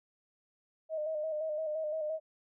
sine tone with vibrato, 621 Hz, D#5, 3 cents flat, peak -32 dBFS, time 0.89-2.2 s, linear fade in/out 50 ms, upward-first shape square, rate 5.8 Hz, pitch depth 41 cents each way, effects none

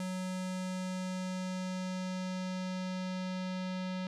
square tone with low-pass filter sweep, 185 Hz, F#3, in tune, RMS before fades -37 dBFS, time 0-4.07 s, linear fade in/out 2 ms, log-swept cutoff 9000 to 4200 Hz, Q 1.4, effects none

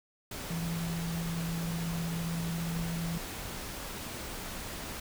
sine tone in noise, 167.1 Hz, E3, 24 cents sharp, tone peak -32 dBFS, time 0.5-3.18 s, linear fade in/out 5 ms, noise pink, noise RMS -40 dBFS, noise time 0.31-5 s, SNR +5 dB, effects none

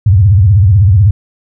sine tone with vibrato, 97.8 Hz, G2, 4 cents flat, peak -3 dBFS, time 0.06-1.11 s, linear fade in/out 5 ms, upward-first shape triangle, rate 16 Hz, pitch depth 290 cents each way, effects none

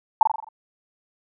sine tone with echo, 880 Hz, A5, in tune, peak -9 dBFS, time 0.21-0.23 s, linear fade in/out 2 ms, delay 43 ms, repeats 6, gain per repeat -5 dB, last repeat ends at 0.488 s, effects none

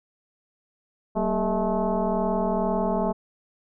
sine tone with frequency modulation, 233.1 Hz, A#3, in tune, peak -21 dBFS, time 1.15-3.13 s, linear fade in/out 20 ms, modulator 212 Hz, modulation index 3.3, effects none

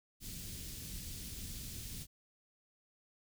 pink band-stop noise, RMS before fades -45 dBFS, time 0.2-2.07 s, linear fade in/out 50 ms, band 190 to 4000 Hz, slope 12 dB/octave, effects none

